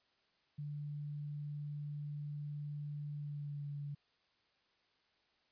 sine tone with pitch glide, 146.83 to 144.14 Hz, D3 to D3, 0 to -32 cents, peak -40 dBFS, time 0.58-3.95 s, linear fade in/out 10 ms, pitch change -32 cents, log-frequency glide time 3.16-3.66 s, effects white hiss -75 dBFS RMS until 5.51 s + resampled to 11025 Hz

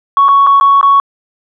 sine tone with dropouts, 1113 Hz, C#6, 7 cents sharp, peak -3 dBFS, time 0.17-1 s, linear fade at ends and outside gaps 1 ms, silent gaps 0.284-0.288 / 0.466-0.47 / 0.6-0.61 / 0.812-0.829 s, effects tanh soft clip ceiling 0 dBFS

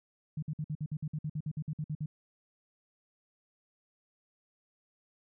sine tone bursts, 152.3 Hz, D#3, 37 cents flat, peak -32 dBFS, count 16, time 0.37-2.06 s, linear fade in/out 5 ms, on 55 ms, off 54 ms, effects none

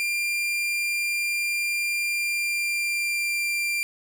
40% pulse tone with pitch glide, 2390 to 2375 Hz, D7 to D7, +30 to +19 cents, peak -23 dBFS, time 0-3.83 s, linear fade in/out 0 ms, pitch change -11 cents, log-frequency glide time 2.06-3.45 s, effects none

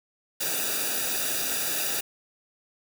white noise with comb filter, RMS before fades -28 dBFS, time 0.4-2.01 s, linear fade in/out 10 ms, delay 0.94 ms, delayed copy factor -0.8, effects none

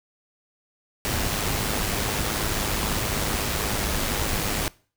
pink noise with amplitude modulation, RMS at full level -24 dBFS, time 1.05-4.68 s, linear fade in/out 0 ms, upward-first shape sine, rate 104 Hz, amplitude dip 40%, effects noise-tail reverb RT60 0.4 s tail -22 dB re dry

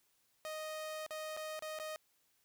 sawtooth tone with dropouts, 622.3 Hz, D#5, in tune, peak -37 dBFS, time 0.45-1.96 s, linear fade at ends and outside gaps 0 ms, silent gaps 1.064-1.107 / 1.366-1.372 / 1.592-1.623 / 1.788-1.798 s, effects white hiss -75 dBFS RMS until 2.44 s

